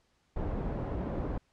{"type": "low-pass noise", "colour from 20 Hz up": "pink", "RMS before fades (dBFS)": -34, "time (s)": [0.36, 1.38], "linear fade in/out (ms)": 5, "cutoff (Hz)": 690, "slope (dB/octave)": 12, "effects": ["pink hiss -72 dBFS RMS until 1.52 s", "low-pass 7000 Hz 12 dB/octave"]}